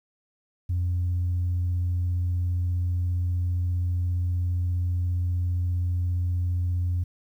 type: tone with vibrato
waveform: sine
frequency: 88.5 Hz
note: F2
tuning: 23 cents sharp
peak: -21 dBFS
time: 0.69-7.04 s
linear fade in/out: 10 ms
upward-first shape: triangle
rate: 17 Hz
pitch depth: 10 cents each way
effects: tanh soft clip ceiling -20 dBFS + 10-bit